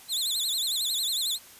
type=tone with vibrato; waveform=sawtooth; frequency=3800 Hz; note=A#7; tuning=33 cents sharp; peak=-23 dBFS; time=0.08-1.39 s; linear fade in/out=50 ms; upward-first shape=sine; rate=11 Hz; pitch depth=190 cents each way; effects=white hiss -50 dBFS RMS until 1.59 s + resampled to 32000 Hz